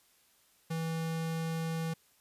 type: tone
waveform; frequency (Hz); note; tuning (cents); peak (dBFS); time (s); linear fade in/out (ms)
square; 163.1; E3; -18; -33; 0.7-1.94; 10
effects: white hiss -67 dBFS RMS until 2.2 s + resampled to 32000 Hz